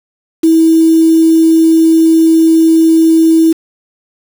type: tone with quantisation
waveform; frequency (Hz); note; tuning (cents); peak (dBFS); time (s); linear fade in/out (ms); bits
sine; 324.3; E4; -28; -4; 0.43-3.53; 10; 4
effects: none